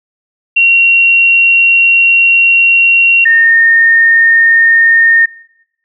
sine tone pair in turn, 2744 / 1831.4 Hz, F7 / A#6, -31 / -31 cents, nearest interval perfect fifth, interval 700 cents, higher first, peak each -4 dBFS, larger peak neither, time 0.56-3.25 / 3.25-5.26 s, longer first, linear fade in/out 10 ms, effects noise-tail reverb RT60 0.8 s tail -19 dB re dry

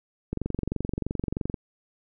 click train, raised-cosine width 3 ms, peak -15 dBFS, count 29, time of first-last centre 0.33-1.542 s, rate 23.1 Hz, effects none

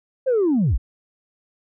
sine linear sweep, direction down, 543 to 32.29 Hz, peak -14 dBFS, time 0.26-0.78 s, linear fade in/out 20 ms, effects tanh soft clip ceiling -13 dBFS

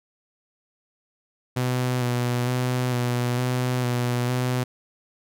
sawtooth tone with vibrato, 124.1 Hz, B2, 9 cents sharp, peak -18 dBFS, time 1.56-4.64 s, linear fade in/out 10 ms, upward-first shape square, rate 1.1 Hz, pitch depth 23 cents each way, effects none

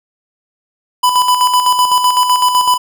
square tone with tremolo, 996 Hz, B5, 14 cents sharp, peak -8 dBFS, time 1.03-2.78 s, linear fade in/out 10 ms, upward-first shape square, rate 7.9 Hz, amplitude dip 50%, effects none

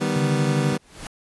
25% pulse chord, Eb augmented, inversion none, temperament equal, 155.56 / 196 / 246.9 Hz, Eb3 / G3 / B3, 0 / 0 / 0 cents, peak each -22 dBFS, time 0-0.78 s, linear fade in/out 20 ms
sine tone, 143.8 Hz, D3, 36 cents flat, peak -21 dBFS, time 0.16-0.73 s, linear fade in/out 5 ms
pink noise with exponential growth, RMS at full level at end -32 dBFS, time 0.69-1.07 s, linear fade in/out 1 ms, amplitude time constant 81 ms
effects resampled to 24000 Hz

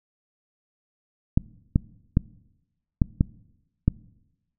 clicks, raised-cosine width 5 ms, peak -5 dBFS, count 6, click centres 1.375 / 1.759 / 2.171 / 3.018 / 3.209 / 3.88 s, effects noise-tail reverb RT60 1.0 s tail -23 dB re dry

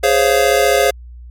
square chord, Db major seventh, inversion second, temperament just, 415.8 / 519.7 / 554.4 / 693 Hz, Ab4 / C5 / Db5 / F5, +2 / -12 / 0 / -14 cents, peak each -17 dBFS, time 0.03-0.91 s, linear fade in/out 10 ms, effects added 60 Hz sine -32 dBFS peak until 1.3 s + MP3 64 kbps

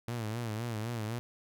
sawtooth tone with vibrato, 113.4 Hz, A#2, 47 cents flat, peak -30 dBFS, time 0.08-1.19 s, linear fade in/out 0 ms, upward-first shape sine, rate 3.9 Hz, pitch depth 110 cents each way, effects none

